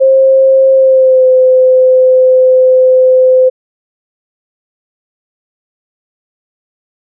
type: tone with pitch glide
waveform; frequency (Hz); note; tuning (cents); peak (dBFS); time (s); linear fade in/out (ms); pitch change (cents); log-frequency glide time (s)
sine; 532 to 513.9; C5 to C5; +29 to -31; -3; 0-3.5; 20; -60; 0.73-1.26
effects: none